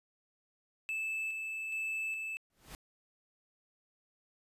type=tone with tremolo; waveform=triangle; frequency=2626 Hz; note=E7; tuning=7 cents flat; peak=-32 dBFS; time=0.89-2.37 s; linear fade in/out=0 ms; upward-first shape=square; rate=1.2 Hz; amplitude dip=30%
type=noise with exponential growth; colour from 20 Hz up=pink; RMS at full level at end=-44 dBFS; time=2.5-2.75 s; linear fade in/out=1 ms; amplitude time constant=54 ms
effects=resampled to 32000 Hz